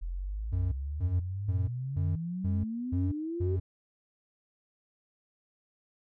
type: exponential sweep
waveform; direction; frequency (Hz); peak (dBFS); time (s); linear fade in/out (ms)
sine; up; 41.2 to 389; -32; 0.01-3.57; 20
type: tone bursts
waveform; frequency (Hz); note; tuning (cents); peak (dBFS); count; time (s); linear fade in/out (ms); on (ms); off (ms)
triangle; 91; F#2; -28; -25; 7; 0.52-3.6; 10; 200; 280
effects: none

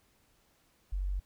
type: tone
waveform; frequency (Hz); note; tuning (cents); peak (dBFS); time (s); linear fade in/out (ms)
sine; 47.18; F#1; +34; -30; 0.92-1.2; 10
effects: pink hiss -69 dBFS RMS until 1.25 s

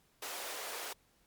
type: high-pass noise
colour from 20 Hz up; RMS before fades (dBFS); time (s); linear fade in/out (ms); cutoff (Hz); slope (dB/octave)
pink; -42; 0.22-0.93; 5; 430; 24
effects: pink hiss -70 dBFS RMS until 1.26 s + MP3 96 kbps

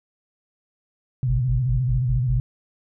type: tone with vibrato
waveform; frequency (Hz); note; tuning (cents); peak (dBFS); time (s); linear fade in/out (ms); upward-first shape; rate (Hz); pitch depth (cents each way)
sine; 125.8; B2; +32; -19; 1.23-2.4; 0; square; 14; 79
type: tone bursts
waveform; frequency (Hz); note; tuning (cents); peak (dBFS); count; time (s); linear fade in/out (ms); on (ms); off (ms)
sine; 50.5; G#1; -48; -21; 6; 1.28-2.4; 20; 120; 80
effects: none

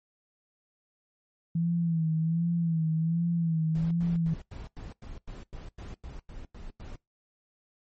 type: tone with vibrato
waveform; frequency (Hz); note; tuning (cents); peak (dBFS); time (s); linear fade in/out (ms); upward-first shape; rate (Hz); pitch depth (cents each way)
sine; 164.81; E3; 0; -24; 1.55-4.34; 5; sine; 1.3; 62
type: noise bursts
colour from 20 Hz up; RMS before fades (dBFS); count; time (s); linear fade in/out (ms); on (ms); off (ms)
brown; -41; 13; 3.75-6.958; 2; 160; 94
effects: noise-tail reverb RT60 0.2 s tail -24 dB re dry + MP3 32 kbps

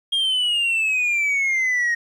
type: exponential sweep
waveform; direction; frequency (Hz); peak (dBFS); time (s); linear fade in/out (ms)
sine; down; 3250 to 1864.7; -15; 0.12-1.95; 10
effects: tanh soft clip ceiling -17 dBFS + 9-bit

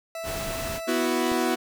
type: tone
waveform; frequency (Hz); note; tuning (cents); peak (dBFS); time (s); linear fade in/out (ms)
40% pulse; 659.3; E5; 0; -31; 0.15-1.06; 2
type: noise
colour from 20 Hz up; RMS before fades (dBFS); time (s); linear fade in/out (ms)
pink; -33; 0.23-0.81; 50
type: chord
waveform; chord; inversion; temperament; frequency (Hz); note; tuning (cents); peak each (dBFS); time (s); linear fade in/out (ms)
sawtooth; B suspended fourth; none; equal; 246.9 / 329.6 / 370; B3 / E4 / F#4; 0 / 0 / 0; -23; 0.87-1.56; 20
type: click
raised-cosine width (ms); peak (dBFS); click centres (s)
5; -29; 1.318
effects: none

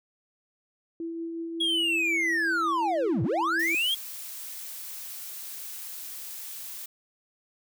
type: tone with tremolo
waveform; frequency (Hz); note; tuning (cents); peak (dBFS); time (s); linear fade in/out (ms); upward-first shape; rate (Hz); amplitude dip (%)
sine; 332; E4; +12; -30; 1-3.75; 2; triangle; 5.5; 30
type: linear two-way sweep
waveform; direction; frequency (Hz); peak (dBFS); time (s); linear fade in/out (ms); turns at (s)
triangle; down then up; 3341 to 98 to 3341; -22; 1.6-3.95; 10; 3.23
type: noise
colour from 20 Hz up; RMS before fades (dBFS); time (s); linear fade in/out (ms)
blue; -39; 3.59-6.86; 5
effects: none

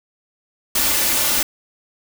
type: noise with comb filter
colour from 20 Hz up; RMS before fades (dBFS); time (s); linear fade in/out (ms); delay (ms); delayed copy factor
white; -18; 0.75-1.43; 5; 3.4; +0.5
effects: none

